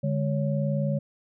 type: tone cluster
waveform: sine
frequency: 145.7 / 205.3 / 557 Hz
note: D3 / G#3 / C#5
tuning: -13 / -20 / +8 cents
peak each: -25 / -29 / -31 dBFS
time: 0.03-0.99 s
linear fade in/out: 10 ms
effects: none